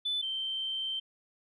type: tone pair in turn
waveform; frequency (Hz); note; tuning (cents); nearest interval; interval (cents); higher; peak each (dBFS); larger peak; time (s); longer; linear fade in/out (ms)
sine; 3500 / 3118; A7 / G7; -10 / -10; major second; 200; first; -28 / -31; first; 0.05-0.22 / 0.22-1; second; 10
effects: tanh soft clip ceiling -24 dBFS